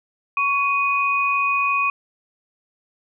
sine tone pair together, 1113.9 / 2489 Hz, C#6 / D#7, +8 / 0 cents, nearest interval octave + major second, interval 1392 cents, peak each -20 / -20 dBFS, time 0.37-1.9 s, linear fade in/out 2 ms, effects none

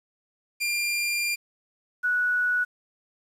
sawtooth / sine tone pair in turn, 2393 / 1471.4 Hz, D7 / F#6, +32 / -10 cents, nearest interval minor sixth, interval 842 cents, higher first, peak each -21 dBFS, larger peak neither, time 0.6-1.36 / 2.03-2.65 s, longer first, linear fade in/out 20 ms, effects resampled to 32000 Hz + 9-bit

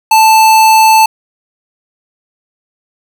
square tone, 880 Hz, A5, in tune, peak -4 dBFS, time 0.11-1.06 s, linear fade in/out 5 ms, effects none

